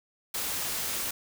white noise, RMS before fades -32 dBFS, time 0.34-1.11 s, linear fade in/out 5 ms, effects none

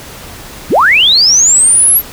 sine linear sweep, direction up, 41.2 to 11840 Hz, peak -4 dBFS, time 0.69-2.02 s, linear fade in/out 50 ms, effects pink hiss -30 dBFS RMS until 2.12 s

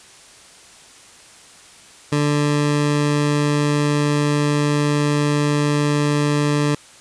20% pulse tone, 146.83 Hz, D3, in tune, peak -11 dBFS, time 2.12-6.75 s, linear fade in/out 5 ms, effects white hiss -45 dBFS RMS until 7 s + resampled to 22050 Hz

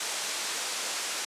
white low-pass noise, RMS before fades -33 dBFS, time 0-1.25 s, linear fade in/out 5 ms, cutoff 8500 Hz, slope 24 dB/octave, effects high-pass 400 Hz 12 dB/octave + resampled to 32000 Hz

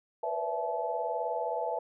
sine tone cluster, 482.7 / 502 / 578 / 661 / 864 Hz, B4 / B4 / D5 / E5 / A5, -40 / +28 / -28 / +5 / -32 cents, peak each -40 / -37 / -40 / -34 / -34 dBFS, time 0.23-1.79 s, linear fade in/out 5 ms, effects none

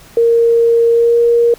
sine tone with pitch glide, 464.6 to 470.5 Hz, A#4 to A#4, -6 to +16 cents, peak -7 dBFS, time 0.17-1.54 s, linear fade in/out 2 ms, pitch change +22 cents, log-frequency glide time 0.89-1.18 s, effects pink hiss -41 dBFS RMS until 1.58 s

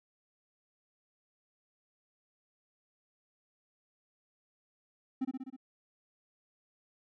triangle tone with echo, 261.6 Hz, C4, in tune, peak -27 dBFS, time 5.21-5.25 s, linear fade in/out 10 ms, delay 63 ms, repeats 5, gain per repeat -3 dB, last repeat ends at 5.565 s, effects none

